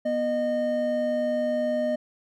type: tone pair together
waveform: triangle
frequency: 243.9 / 613.4 Hz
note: B3 / D#5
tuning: -21 / -25 cents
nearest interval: octave + major third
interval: 1596 cents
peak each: -27 / -22 dBFS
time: 0.05-1.96 s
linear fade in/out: 10 ms
effects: none

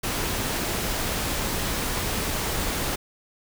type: noise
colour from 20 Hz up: pink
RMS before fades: -27 dBFS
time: 0.03-2.96 s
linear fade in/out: 10 ms
effects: none

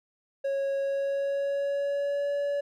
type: tone with pitch glide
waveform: triangle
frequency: 550 to 570.4 Hz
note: C#5 to C#5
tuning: -14 to +49 cents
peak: -24 dBFS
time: 0.44-2.61 s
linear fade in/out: 10 ms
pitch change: +63 cents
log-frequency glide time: 0.78-2.3 s
effects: none

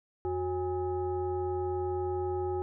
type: tone with frequency modulation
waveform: sine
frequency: 367.3 Hz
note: F#4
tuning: 13 cents flat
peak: -29 dBFS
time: 0.25-2.62 s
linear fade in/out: 0 ms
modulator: 454 Hz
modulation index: 0.86
effects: none

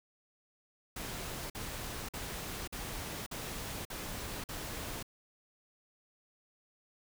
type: noise bursts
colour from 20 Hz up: pink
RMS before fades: -41 dBFS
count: 7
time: 0.96-5.028 s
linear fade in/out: 5 ms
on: 540 ms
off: 48 ms
effects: none

